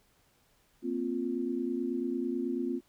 sine chord, Bb suspended second, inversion none, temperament just, 233.1 / 262.2 / 349.6 Hz, Bb3 / C4 / F4, 0 / +4 / +2 cents, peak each -36 / -33 / -34 dBFS, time 0.82-2.81 s, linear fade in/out 50 ms, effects pink hiss -68 dBFS RMS until 2.88 s

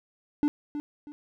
triangle tone with echo, 294.2 Hz, D4, 3 cents sharp, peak -18 dBFS, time 0.43-0.48 s, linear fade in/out 0 ms, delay 320 ms, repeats 2, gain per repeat -10 dB, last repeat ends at 1.12 s, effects none

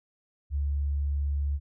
sine tone, 71.3 Hz, C#2, 49 cents sharp, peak -25 dBFS, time 0.5-1.6 s, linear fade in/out 50 ms, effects none

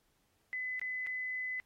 sine tone with dropouts, 2014 Hz, B6, 33 cents sharp, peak -35 dBFS, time 0.53-1.6 s, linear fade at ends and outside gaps 0 ms, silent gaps 0.795-0.815 / 1.065-1.07 s, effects pink hiss -75 dBFS RMS until 1.65 s + AAC 48 kbps

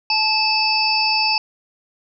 harmonic tone with a mistuned harmonic, 872 Hz, A5, 16 cents flat, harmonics 1 / 3 / 5 / 6, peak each -21 / -21 / -21 / -21 dBFS, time 0.1-1.38 s, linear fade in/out 2 ms, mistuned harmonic 5, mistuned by +110 cents, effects none

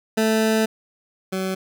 20% pulse tone pair in turn, 220 / 188.93 Hz, A3 / F#3, 0 / +36 cents, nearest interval minor third, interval 264 cents, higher first, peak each -12 / -18 dBFS, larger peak first, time 0.17-0.66 / 1.32-1.55 s, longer first, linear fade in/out 10 ms, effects none

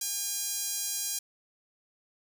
sawtooth tone with high-pass filter, 809 Hz, G#5, 46 cents flat, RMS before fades -33 dBFS, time 0.01-1.19 s, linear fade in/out 5 ms, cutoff 6400 Hz, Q 1.4, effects none

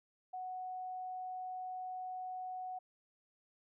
sine tone, 740 Hz, F#5, in tune, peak -40 dBFS, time 0.33-2.79 s, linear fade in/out 10 ms, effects none

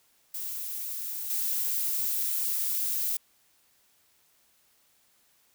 violet noise with level steps, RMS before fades -35 / -29 dBFS, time 0.34-3.17 s, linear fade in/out 5 ms, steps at 1.3 s, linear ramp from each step 2 ms, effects white hiss -66 dBFS RMS until 5.54 s

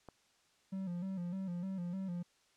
click, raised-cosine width 1 ms, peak -35 dBFS, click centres 0.087 s
triangle tone with vibrato, 183 Hz, F#3, 19 cents flat, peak -35 dBFS, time 0.72-2.23 s, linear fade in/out 10 ms, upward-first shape square, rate 3.3 Hz, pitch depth 79 cents each way
effects white hiss -71 dBFS RMS until 2.56 s + low-pass 7000 Hz 12 dB/octave

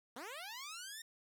10% pulse linear sweep, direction up, 219.3 to 1854 Hz, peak -37 dBFS, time 0.16-1.02 s, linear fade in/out 5 ms, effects 13-bit

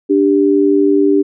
sine tone pair together, 293.5 / 394 Hz, D4 / G4, -1 / +9 cents, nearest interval perfect fourth, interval 510 cents, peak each -11 dBFS, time 0.09-1.23 s, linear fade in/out 20 ms, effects none

